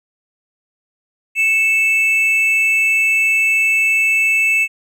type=tone pair together; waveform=triangle; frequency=2213 / 2636 Hz; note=C#7 / E7; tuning=-3 / -1 cents; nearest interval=minor third; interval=302 cents; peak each=-18 / -11 dBFS; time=1.35-4.68 s; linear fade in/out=50 ms; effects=none